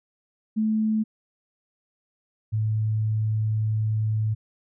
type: tone pair in turn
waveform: sine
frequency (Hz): 217.4 / 108.7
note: A3 / A2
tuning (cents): -21 / -21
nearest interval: octave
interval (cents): 1200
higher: first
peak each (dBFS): -20 / -21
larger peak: first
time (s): 0.56-1.04 / 2.52-4.35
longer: second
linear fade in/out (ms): 20
effects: none